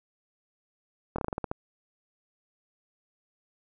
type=slowing click train; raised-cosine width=1 ms; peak=-16 dBFS; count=9; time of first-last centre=1.16-1.515 s; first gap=24 ms; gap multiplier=1.17; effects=none